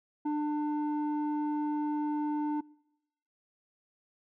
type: tone with low-pass filter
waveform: square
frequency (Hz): 298.4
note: D4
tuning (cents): +28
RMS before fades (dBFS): -31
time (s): 0.25-2.61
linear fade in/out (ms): 10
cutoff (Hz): 700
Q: 9.6
effects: noise-tail reverb RT60 0.9 s tail -26 dB re dry